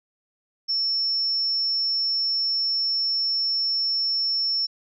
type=tone; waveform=sine; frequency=5400 Hz; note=E8; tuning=41 cents sharp; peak=-21 dBFS; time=0.68-4.67 s; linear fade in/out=20 ms; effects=none